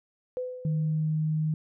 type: tone with exponential decay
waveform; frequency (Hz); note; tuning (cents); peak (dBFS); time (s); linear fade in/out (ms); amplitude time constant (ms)
sine; 504; B4; +35; -27; 0.37-1.16; 0; 170
type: tone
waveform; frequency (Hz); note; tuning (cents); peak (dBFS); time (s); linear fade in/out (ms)
sine; 155.56; D#3; 0; -24; 0.65-1.54; 2
effects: none